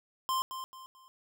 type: tone with echo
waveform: square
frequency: 1046.5 Hz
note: C6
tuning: in tune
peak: -29 dBFS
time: 0.29-0.42 s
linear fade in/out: 0 ms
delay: 220 ms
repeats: 3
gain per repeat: -9 dB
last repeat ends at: 1.08 s
effects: none